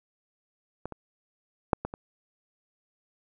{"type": "clicks", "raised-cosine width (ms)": 1, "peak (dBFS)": [-20, -24, -6, -17, -23], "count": 5, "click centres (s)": [0.856, 0.923, 1.732, 1.85, 1.939], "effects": []}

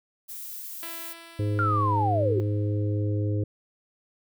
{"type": "noise", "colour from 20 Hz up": "violet", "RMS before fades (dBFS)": -38, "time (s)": [0.28, 1.14], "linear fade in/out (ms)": 20}
{"type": "tone with exponential decay", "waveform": "5% pulse", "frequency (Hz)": 333.6, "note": "E4", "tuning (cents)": 21, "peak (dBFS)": -26, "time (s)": [0.83, 3.36], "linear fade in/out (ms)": 0, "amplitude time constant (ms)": 550}
{"type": "harmonic tone", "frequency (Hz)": 103.83, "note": "G#2", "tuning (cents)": 0, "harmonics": [1, 3, 4, 5], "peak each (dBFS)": [-24, -32, -36, -37], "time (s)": [1.39, 3.44], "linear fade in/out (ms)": 5}
{"type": "linear sweep", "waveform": "sine", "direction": "down", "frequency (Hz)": [1414, 349.9], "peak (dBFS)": -23, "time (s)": [1.59, 2.4], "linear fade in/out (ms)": 0}
{"effects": []}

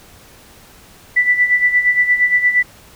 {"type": "tone with tremolo", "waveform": "sine", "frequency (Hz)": 1975.5, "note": "B6", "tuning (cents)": 0, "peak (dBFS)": -8, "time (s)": [1.16, 2.63], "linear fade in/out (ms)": 10, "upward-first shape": "sine", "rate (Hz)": 8.6, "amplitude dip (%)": 70, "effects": ["pink hiss -44 dBFS RMS until 2.95 s"]}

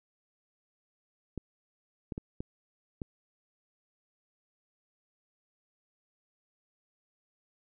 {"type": "clicks", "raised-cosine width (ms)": 3, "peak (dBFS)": -23, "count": 5, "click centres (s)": [1.377, 2.122, 2.179, 2.405, 3.018], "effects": []}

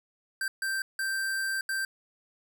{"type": "tone bursts at uneven times", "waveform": "square", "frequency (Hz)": 1568, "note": "G6", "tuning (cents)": 0, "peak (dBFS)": -29, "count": 4, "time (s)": [[0.41, 0.48], [0.62, 0.82], [0.99, 1.61], [1.69, 1.85]], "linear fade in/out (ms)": 2, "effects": ["11-bit"]}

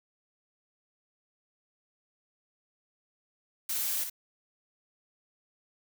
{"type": "noise with echo", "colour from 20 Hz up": "blue", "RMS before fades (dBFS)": -32, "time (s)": [3.69, 4.04], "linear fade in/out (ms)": 5, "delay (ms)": 59, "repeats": 1, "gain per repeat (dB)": -6, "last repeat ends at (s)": 4.099, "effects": []}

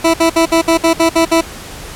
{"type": "tone bursts", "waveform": "20% pulse", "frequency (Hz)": 329.6, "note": "E4", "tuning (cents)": 0, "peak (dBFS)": -3, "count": 9, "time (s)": [0.04, 1.412], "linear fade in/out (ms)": 10, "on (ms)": 100, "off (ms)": 59, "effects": ["pink hiss -30 dBFS RMS until 1.95 s", "low-pass 12000 Hz 12 dB/octave"]}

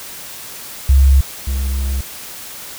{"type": "tone pair in turn", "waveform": ["sine", "triangle"], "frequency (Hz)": [67.7, 66.77], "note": ["C#2", "C2"], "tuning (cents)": [-40, 36], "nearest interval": "unison", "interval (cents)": 24, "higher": "first", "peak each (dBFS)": [-6, -14], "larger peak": "first", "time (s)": [[0.89, 1.21], [1.47, 2.01]], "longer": "second", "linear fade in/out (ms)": 5, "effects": ["white hiss -32 dBFS RMS until 2.78 s"]}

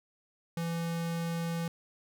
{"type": "tone", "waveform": "square", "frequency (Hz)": 167.6, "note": "E3", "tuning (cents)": 29, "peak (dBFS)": -32, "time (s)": [0.57, 1.68], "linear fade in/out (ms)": 2, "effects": []}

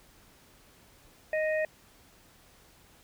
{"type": "harmonic tone", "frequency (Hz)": 622.3, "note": "D#5", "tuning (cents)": 0, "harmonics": [1, 3, 4], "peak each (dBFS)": [-27, -33, -40], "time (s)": [1.33, 1.65], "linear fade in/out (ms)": 2, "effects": ["pink hiss -59 dBFS RMS until 3.03 s"]}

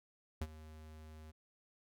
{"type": "tone with ADSR envelope", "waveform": "square", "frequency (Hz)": 78, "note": "D#2", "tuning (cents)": 5, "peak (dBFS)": -35, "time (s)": [0.41, 1.32], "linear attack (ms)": 6, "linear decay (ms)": 47, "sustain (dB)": -17, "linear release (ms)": 20, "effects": []}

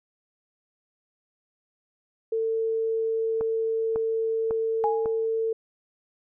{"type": "tone", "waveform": "sine", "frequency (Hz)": 448.4, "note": "A4", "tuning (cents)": 33, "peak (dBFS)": -23, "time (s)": [2.32, 5.53], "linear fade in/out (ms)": 5}
{"type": "click train", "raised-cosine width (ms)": 1, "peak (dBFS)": -20, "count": 4, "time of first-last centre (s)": [3.41, 5.058], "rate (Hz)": 1.82}
{"type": "tone with exponential decay", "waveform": "sine", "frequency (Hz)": 830.6, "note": "G#5", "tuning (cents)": 0, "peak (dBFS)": -20, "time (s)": [4.84, 5.26], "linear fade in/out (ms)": 0, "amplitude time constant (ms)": 91}
{"effects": []}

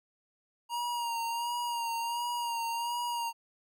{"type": "tone with vibrato", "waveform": "square", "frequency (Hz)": 942, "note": "A#5", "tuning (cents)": 18, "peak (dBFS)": -32, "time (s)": [0.69, 3.33], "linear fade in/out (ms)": 50, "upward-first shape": "sine", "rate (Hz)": 1.4, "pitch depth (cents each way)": 36, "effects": []}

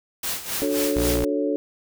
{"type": "noise with tremolo", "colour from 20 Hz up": "white", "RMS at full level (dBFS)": -26, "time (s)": [0.23, 1.25], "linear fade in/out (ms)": 5, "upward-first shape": "sine", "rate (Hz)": 3.8, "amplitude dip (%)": 75}
{"type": "chord", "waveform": "sine", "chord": "D major seventh", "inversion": "none", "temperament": "equal with one note detuned", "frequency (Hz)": [293.7, 365.3, 440, 554.4], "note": ["D4", "F#4", "A4", "C#5"], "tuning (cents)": [0, -22, 0, 0], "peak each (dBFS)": [-24, -30, -26, -27], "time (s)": [0.62, 1.56], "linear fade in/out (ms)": 0}
{"type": "tone", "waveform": "sawtooth", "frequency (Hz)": 59, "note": "A#1", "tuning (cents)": 22, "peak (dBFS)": -20, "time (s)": [0.96, 1.24], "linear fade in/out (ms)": 0}
{"effects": []}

